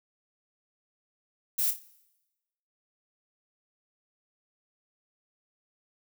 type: noise with echo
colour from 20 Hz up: violet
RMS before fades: -27 dBFS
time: 1.58-1.71 s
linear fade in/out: 10 ms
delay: 29 ms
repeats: 3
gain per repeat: -8 dB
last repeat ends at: 1.797 s
effects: noise-tail reverb RT60 1.0 s tail -20 dB re dry